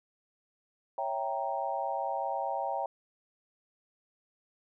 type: chord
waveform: sine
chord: C# diminished seventh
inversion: none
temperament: equal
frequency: 554.4 / 659.3 / 784 / 932.3 Hz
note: C#5 / E5 / G5 / Bb5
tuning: 0 / 0 / 0 / 0 cents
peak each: -37 / -37 / -34 / -36 dBFS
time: 0.98-2.86 s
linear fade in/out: 2 ms
effects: none